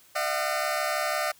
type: tone cluster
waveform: 20% pulse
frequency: 608 / 680 / 746 Hz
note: D#5 / F5 / F#5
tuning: -40 / -46 / +14 cents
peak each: -24 / -26 / -27 dBFS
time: 0.15-1.32 s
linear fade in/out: 10 ms
effects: white hiss -57 dBFS RMS until 1.39 s